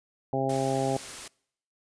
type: harmonic tone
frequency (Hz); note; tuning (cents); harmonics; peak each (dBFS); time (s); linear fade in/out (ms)
134; C3; +42; 1 / 2 / 3 / 4 / 5 / 6; -32 / -32 / -32 / -32 / -32 / -32; 0.33-0.97; 2
type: noise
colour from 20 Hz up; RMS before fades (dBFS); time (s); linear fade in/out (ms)
white; -40; 0.49-1.28; 5
effects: noise-tail reverb RT60 0.7 s tail -25 dB re dry + resampled to 22050 Hz